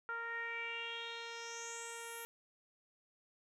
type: tone with low-pass filter sweep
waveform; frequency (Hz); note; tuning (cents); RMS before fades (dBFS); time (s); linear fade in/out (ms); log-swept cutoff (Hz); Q
10% pulse; 463.9; A#4; -8; -44; 0.09-2.25; 0; 1400 to 12000; 5.1
effects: none